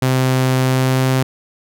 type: tone with pitch glide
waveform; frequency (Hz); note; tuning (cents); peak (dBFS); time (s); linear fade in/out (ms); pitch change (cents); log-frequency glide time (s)
sawtooth; 129.7 to 130.68; C3 to C3; -15 to -2; -9; 0.02-1.23; 5; +13; 0.6-1.09
effects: none